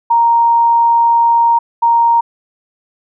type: tone pair in turn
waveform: sine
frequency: 932.3 / 932.3 Hz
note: A#5 / A#5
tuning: 0 / 0 cents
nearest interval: unison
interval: 0 cents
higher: neither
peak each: -7 dBFS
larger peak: neither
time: 0.1-1.59 / 1.82-2.21 s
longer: first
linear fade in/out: 10 ms
effects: none